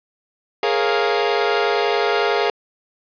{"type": "chord", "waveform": "sawtooth", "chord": "Bb minor seventh", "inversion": "third", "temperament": "equal with one note detuned", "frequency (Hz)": [415.3, 466.2, 549.3, 698.5], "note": ["Ab4", "Bb4", "Db5", "F5"], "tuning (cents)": [0, 0, -16, 0], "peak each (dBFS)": [-16, -18, -22, -19], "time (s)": [0.63, 2.5], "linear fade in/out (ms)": 2, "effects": ["resampled to 11025 Hz", "7-bit"]}